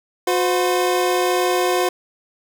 25% pulse tone pair together, 361.4 / 511.1 Hz, F#4 / C5, -41 / -41 cents, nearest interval tritone, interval 600 cents, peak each -14 / -18 dBFS, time 0.27-1.89 s, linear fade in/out 5 ms, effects none

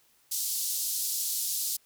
white band-pass noise, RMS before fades -31 dBFS, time 0.31-1.77 s, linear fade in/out 10 ms, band 4300 to 15000 Hz, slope 24 dB/octave, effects white hiss -65 dBFS RMS until 1.85 s

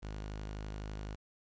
sawtooth tone, 51.91 Hz, G#1, in tune, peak -36 dBFS, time 0.02-1.16 s, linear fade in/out 20 ms, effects resampled to 16000 Hz + 11-bit

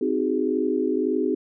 sine chord, Ab dominant seventh, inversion first, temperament just, 259.6 / 311.5 / 373.8 / 415.3 Hz, C4 / Eb4 / Gb4 / Ab4, -13 / +2 / +18 / 0 cents, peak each -26 dBFS, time 0.01-1.35 s, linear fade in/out 5 ms, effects none

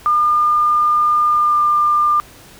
sine tone with pitch glide, 1207 to 1198 Hz, D6 to D6, +47 to +34 cents, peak -11 dBFS, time 0.06-2.2 s, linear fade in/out 0 ms, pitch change -13 cents, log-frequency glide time 1.28-1.65 s, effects pink hiss -42 dBFS RMS until 2.59 s

